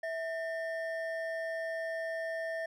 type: tone pair together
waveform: triangle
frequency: 653.5 / 1800 Hz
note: E5 / A6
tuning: -15 / +39 cents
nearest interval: octave + tritone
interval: 1754 cents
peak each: -33 / -38 dBFS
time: 0.03-2.66 s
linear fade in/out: 5 ms
effects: none